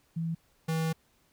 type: tone pair in turn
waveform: sine / square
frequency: 164.81 / 161.33 Hz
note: E3 / E3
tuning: 0 / -37 cents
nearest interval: unison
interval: 37 cents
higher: first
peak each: -29 / -28 dBFS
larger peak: second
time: 0.16-0.35 / 0.68-0.93 s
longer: second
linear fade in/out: 10 ms
effects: pink hiss -68 dBFS RMS until 1.32 s